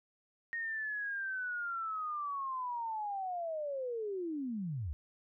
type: linear sweep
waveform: sine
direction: down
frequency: 1864.7 to 64.6 Hz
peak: -35 dBFS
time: 0.53-4.93 s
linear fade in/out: 0 ms
effects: none